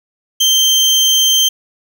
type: tone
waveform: 30% pulse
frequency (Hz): 3138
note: G7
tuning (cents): +1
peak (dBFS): -6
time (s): 0.4-1.49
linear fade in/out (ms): 10
effects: none